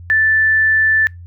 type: tone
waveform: sine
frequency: 1760 Hz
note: A6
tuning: in tune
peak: -10 dBFS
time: 0.1-1.07 s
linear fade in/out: 0 ms
effects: noise-tail reverb RT60 0.2 s tail -26 dB re dry + added 87 Hz sine -32 dBFS peak until 1.26 s